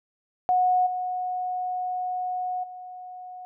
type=tone with level steps; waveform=sine; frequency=731 Hz; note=F#5; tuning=21 cents flat; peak=-18 / -26 / -37 dBFS; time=0.49-3.45 s; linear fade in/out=0 ms; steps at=0.86 / 2.63 s; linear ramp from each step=10 ms; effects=none